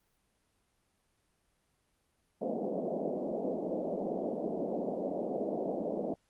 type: band-pass noise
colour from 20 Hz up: white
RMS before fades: -35 dBFS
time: 2.41-6.14 s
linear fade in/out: 2 ms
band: 180 to 670 Hz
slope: 48 dB/octave
effects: pink hiss -75 dBFS RMS until 6.29 s + Opus 32 kbps